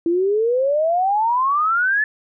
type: exponential sweep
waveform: sine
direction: up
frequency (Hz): 329.6 to 1759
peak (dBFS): -15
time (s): 0.06-2.04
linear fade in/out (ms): 2
effects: none